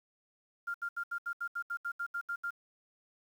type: tone bursts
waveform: sine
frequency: 1396.9 Hz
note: F6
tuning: in tune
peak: -33 dBFS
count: 13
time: 0.67-2.507 s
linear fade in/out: 10 ms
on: 73 ms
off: 74 ms
effects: 10-bit